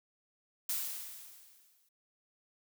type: noise with exponential decay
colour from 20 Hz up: blue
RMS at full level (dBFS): -33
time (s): 0.69-1.89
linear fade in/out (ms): 5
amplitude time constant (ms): 260
effects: none